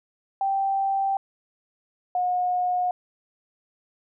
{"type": "tone pair in turn", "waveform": "sine", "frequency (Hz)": [782, 722.6], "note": ["G5", "F#5"], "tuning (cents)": [-4, -41], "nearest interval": "minor second", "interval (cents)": 137, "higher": "first", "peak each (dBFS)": -21, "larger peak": "neither", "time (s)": [[0.41, 1.17], [2.15, 2.91]], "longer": "neither", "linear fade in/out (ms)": 2, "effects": []}